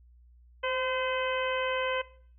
harmonic tone with a mistuned harmonic, 512 Hz, C5, 38 cents flat, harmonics 1 / 2 / 3 / 4 / 5 / 6, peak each -31 / -34 / -36 / -37 / -38 / -39 dBFS, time 0.63-2.02 s, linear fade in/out 10 ms, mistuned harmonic 1, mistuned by +26 cents, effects noise-tail reverb RT60 0.5 s tail -18 dB re dry + added 60 Hz sine -54 dBFS peak until 2.38 s

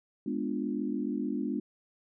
sine chord, G# diminished seventh, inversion none, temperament equal, 207.7 / 246.9 / 293.7 / 349.2 Hz, G#3 / B3 / D4 / F4, 0 / 0 / 0 / 0 cents, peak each -35 / -34 / -34 / -39 dBFS, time 0.26-1.6 s, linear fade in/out 5 ms, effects none

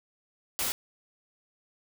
white noise, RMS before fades -30 dBFS, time 0.59-0.72 s, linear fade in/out 0 ms, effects none

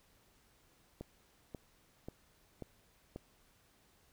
click train, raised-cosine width 2 ms, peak -30 dBFS, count 5, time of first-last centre 1.01-3.161 s, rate 1.86 Hz, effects pink hiss -69 dBFS RMS until 4.12 s

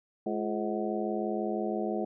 harmonic tone with a mistuned harmonic, 106.1 Hz, G#2, 38 cents sharp, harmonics 2 / 3 / 4 / 5 / 6 / 7, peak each -34 / -34 / -36 / -40 / -37 / -38 dBFS, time 0.26-2.05 s, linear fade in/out 5 ms, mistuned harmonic 3, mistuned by +140 cents, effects none

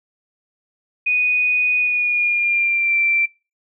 sine tone with pitch glide, 2480 to 2349 Hz, D#7 to D7, -6 to 0 cents, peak -15 dBFS, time 1.06-3.26 s, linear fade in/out 10 ms, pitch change -94 cents, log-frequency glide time 1.78-2.96 s, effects noise-tail reverb RT60 0.3 s tail -22 dB re dry

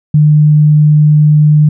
sine tone, 150.8 Hz, D3, 46 cents sharp, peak -3 dBFS, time 0.14-1.69 s, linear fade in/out 5 ms, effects none

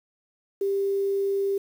sine tone with quantisation, 395 Hz, G4, 13 cents sharp, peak -22 dBFS, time 0.61-1.58 s, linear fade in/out 5 ms, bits 8, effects none

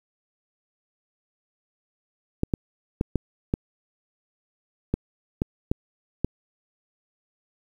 clicks, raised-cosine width 3 ms, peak -9 dBFS, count 9, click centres 2.434 / 2.538 / 3.011 / 3.157 / 3.539 / 4.94 / 5.419 / 5.715 / 6.246 s, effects 8-bit

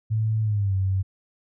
sine tone with pitch glide, 109.7 to 95.5 Hz, A2 to G2, -5 to -45 cents, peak -20 dBFS, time 0.1-1.03 s, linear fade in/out 20 ms, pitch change -240 cents, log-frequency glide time 0.42-0.75 s, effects none

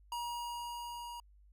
square tone with level ramp, 953 Hz, A#5, 38 cents sharp, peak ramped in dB -37 to -44 dBFS, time 0.12-1.2 s, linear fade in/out 2 ms, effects added 50 Hz sine -59 dBFS peak until 1.52 s

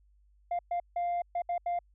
sine tone bursts at uneven times, 698.5 Hz, F5, in tune, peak -26 dBFS, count 6, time 0.51-0.59 / 0.71-0.8 / 0.96-1.22 / 1.35-1.42 / 1.49-1.58 / 1.66-1.79 s, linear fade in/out 5 ms, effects tanh soft clip ceiling -27 dBFS + added 50 Hz sine -61 dBFS peak until 1.94 s

